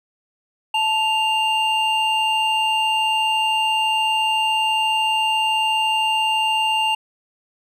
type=tone pair together; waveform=triangle; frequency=878.8 / 2794 Hz; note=A5 / F7; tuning=-2 / 0 cents; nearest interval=octave + minor sixth; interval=2002 cents; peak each=-18 / -18 dBFS; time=0.74-6.95 s; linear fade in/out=5 ms; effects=resampled to 32000 Hz